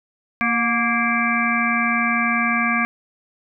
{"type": "harmonic tone with a mistuned harmonic", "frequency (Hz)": 233.1, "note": "A#3", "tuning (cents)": 0, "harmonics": [1, 3, 5, 7, 9, 10], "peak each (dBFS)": [-23, -28, -23, -24, -26, -23], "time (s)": [0.41, 2.85], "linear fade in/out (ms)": 0, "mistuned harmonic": 3, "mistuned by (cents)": 49, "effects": []}